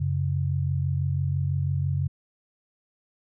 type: tone pair together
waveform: sine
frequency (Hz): 92.4 / 138.44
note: F#2 / C#3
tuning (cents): -2 / -2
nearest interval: perfect fifth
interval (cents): 700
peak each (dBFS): -26 / -25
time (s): 0-2.08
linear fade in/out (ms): 10
effects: none